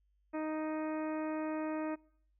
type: harmonic tone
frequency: 311.1 Hz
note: D#4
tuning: in tune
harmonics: 1 / 2 / 3 / 4 / 5 / 6 / 7 / 8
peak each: -36 / -40 / -45 / -48 / -53 / -53 / -57 / -55 dBFS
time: 0.33-1.96 s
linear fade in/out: 20 ms
effects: noise-tail reverb RT60 0.7 s tail -26 dB re dry + added 50 Hz sine -70 dBFS peak until 2.39 s